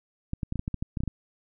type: clicks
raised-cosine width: 5 ms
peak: -17 dBFS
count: 12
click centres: 0.334 / 0.432 / 0.524 / 0.557 / 0.594 / 0.679 / 0.743 / 0.825 / 0.972 / 1.005 / 1.036 / 1.077 s
effects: none